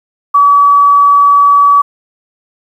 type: tone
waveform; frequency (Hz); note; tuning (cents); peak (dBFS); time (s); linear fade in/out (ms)
sine; 1142; D6; -49; -3; 0.34-1.82; 10
effects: 7-bit